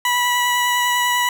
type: tone with vibrato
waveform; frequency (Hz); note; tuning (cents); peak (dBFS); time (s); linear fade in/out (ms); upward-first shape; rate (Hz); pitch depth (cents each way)
20% pulse; 979; B5; -15; -11; 0.05-1.29; 2; sine; 10; 10
effects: 8-bit